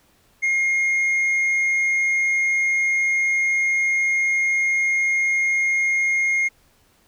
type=tone with tanh clipping; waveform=sine; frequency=2137 Hz; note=C7; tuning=36 cents sharp; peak=-18 dBFS; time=0.42-6.49 s; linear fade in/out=20 ms; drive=3 dB; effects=pink hiss -59 dBFS RMS until 7.07 s